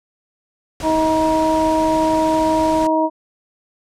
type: noise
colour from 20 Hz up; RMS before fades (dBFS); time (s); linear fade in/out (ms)
pink; -30; 0.8-2.87; 2
type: harmonic tone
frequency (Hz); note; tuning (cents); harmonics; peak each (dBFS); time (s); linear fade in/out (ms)
316.6; D#4; +30; 1 / 2 / 3; -18 / -18 / -18; 0.82-3.1; 50
effects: low-pass 9000 Hz 12 dB/octave